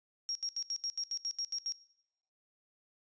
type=tone bursts; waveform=sine; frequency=5588 Hz; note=F8; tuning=in tune; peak=-33 dBFS; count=11; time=0.29-1.722 s; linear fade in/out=0 ms; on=62 ms; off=75 ms; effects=noise-tail reverb RT60 0.8 s tail -20 dB re dry + resampled to 16000 Hz